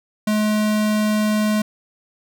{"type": "tone", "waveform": "square", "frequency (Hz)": 212.8, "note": "G#3", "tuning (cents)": 42, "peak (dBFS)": -17, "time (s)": [0.27, 1.62], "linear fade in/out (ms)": 5, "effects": []}